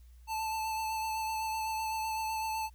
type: tone with vibrato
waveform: square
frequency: 880 Hz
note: A5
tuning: in tune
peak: -33 dBFS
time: 0.27-2.7 s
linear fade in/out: 50 ms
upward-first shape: sine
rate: 7.9 Hz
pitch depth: 18 cents each way
effects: added 60 Hz sine -52 dBFS peak until 2.74 s + white hiss -71 dBFS RMS until 2.74 s